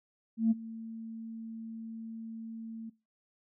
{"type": "tone with ADSR envelope", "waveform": "sine", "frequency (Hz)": 225.2, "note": "A3", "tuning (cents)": 40, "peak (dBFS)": -20, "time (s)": [0.37, 2.9], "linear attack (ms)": 140, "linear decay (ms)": 25, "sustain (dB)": -19, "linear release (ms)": 11, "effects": ["noise-tail reverb RT60 0.3 s tail -23 dB re dry", "tanh soft clip ceiling -17 dBFS"]}